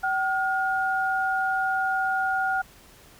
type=tone pair together; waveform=sine; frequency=764.6 / 1428 Hz; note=G5 / F6; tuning=-43 / +38 cents; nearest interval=major seventh; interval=1081 cents; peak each=-25 dBFS; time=0.03-2.62 s; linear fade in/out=10 ms; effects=pink hiss -52 dBFS RMS until 3.19 s